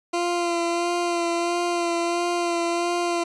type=tone with vibrato; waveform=20% pulse; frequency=344.5 Hz; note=F4; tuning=24 cents flat; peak=-17 dBFS; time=0.13-3.24 s; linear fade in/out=10 ms; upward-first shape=sine; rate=1.5 Hz; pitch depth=22 cents each way; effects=resampled to 22050 Hz